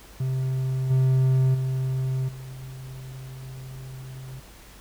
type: tone with level steps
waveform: triangle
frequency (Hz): 130.81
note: C3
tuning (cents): 0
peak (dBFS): -21 / -15 / -21 / -34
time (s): 0.2-4.4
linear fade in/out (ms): 5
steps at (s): 0.9 / 1.54 / 2.28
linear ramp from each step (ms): 10
effects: added 50 Hz sine -49 dBFS peak until 4.8 s + pink hiss -49 dBFS RMS until 4.8 s